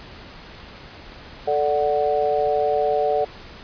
sine chord, D major, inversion second, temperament equal, 440 / 587.3 / 740 Hz, A4 / D5 / F#5, 0 / 0 / 0 cents, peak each -22 dBFS, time 1.47-3.25 s, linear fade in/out 10 ms, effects pink hiss -41 dBFS RMS until 3.63 s + resampled to 11025 Hz

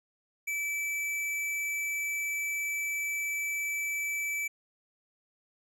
square tone, 2311 Hz, D7, 28 cents flat, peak -31 dBFS, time 0.47-4.48 s, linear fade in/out 10 ms, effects none

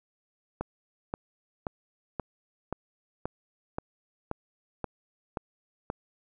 click train, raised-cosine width 1 ms, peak -17 dBFS, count 11, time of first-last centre 0.61-5.901 s, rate 1.89 Hz, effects none

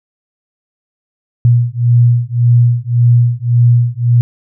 sine beating tone pair, 119.1 / 120.9 Hz, A#2 / B2, +38 / -36 cents, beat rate 1.8 Hz, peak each -10 dBFS, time 1.45-4.21 s, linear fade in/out 0 ms, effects none

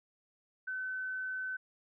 sine tone, 1519 Hz, F#6, 45 cents sharp, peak -35 dBFS, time 0.67-1.57 s, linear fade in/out 10 ms, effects none

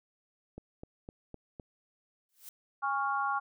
click train, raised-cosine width 2 ms, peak -30 dBFS, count 5, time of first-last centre 0.58-1.598 s, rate 3.93 Hz
blue noise with exponential growth, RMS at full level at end -44 dBFS, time 2.29-2.49 s, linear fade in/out 1 ms, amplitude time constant 43 ms
sine chord, Db major, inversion second, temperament equal with one note detuned, 818.7 / 1108.7 / 1396.9 Hz, Ab5 / Db6 / F6, -25 / 0 / 0 cents, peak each -33 / -32 / -34 dBFS, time 2.82-3.4 s, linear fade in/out 20 ms
effects none

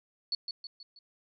sine tone with echo, 4435 Hz, C#8, in tune, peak -28 dBFS, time 0.32-0.35 s, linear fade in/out 2 ms, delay 160 ms, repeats 4, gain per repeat -6 dB, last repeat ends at 0.99 s, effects none

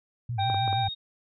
sine tone with vibrato, 110.5 Hz, A2, 8 cents sharp, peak -28 dBFS, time 0.29-0.89 s, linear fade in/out 5 ms, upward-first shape sine, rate 6.4 Hz, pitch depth 180 cents each way
harmonic tone, 785 Hz, G5, 2 cents sharp, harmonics 1 / 2 / 3, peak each -25 / -42 / -42 dBFS, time 0.38-0.88 s, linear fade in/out 10 ms
sine tone, 3729 Hz, A#7, in tune, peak -32 dBFS, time 0.39-0.95 s, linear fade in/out 20 ms
clicks, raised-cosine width 1 ms, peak -22 dBFS, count 4, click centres 0.5 / 0.545 / 0.678 / 0.729 s
effects none

